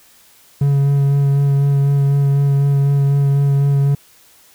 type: tone with vibrato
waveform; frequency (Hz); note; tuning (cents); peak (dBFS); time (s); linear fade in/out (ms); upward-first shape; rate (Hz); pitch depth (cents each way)
triangle; 140.2; C#3; +20; -9; 0.61-3.95; 5; sine; 4; 14
effects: white hiss -49 dBFS RMS until 4.54 s